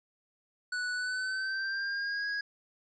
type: tone with pitch glide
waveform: square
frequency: 1480 to 1651.7 Hz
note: F#6 to G#6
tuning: 0 to -10 cents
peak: -32 dBFS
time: 0.72-2.41 s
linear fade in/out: 5 ms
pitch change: +190 cents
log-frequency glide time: 0.94-2.27 s
effects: resampled to 16000 Hz + 12-bit